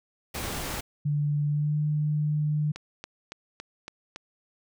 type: noise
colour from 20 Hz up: pink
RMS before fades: -33 dBFS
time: 0.34-0.81 s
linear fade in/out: 10 ms
type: tone with pitch glide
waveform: sine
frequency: 146.83 to 150.35 Hz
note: D3 to D3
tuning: 0 to +41 cents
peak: -23 dBFS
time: 1.05-2.72 s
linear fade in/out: 10 ms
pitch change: +41 cents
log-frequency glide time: 1.48-1.76 s
type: click train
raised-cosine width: 0.2 ms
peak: -21 dBFS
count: 6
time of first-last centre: 2.76-4.161 s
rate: 3.57 Hz
effects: none